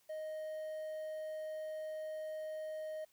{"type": "tone with quantisation", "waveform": "triangle", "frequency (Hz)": 623, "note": "D#5", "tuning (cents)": 2, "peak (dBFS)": -38, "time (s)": [0.09, 3.05], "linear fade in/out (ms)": 10, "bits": 11, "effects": ["white hiss -72 dBFS RMS until 3.12 s"]}